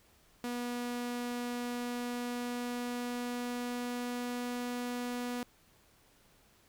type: tone with pitch glide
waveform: sawtooth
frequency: 242.7 to 244.4 Hz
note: B3 to B3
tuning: -30 to -18 cents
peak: -31 dBFS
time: 0.44-5.43 s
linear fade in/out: 0 ms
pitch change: +12 cents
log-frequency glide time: 1.56-4.66 s
effects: pink hiss -65 dBFS RMS until 6.68 s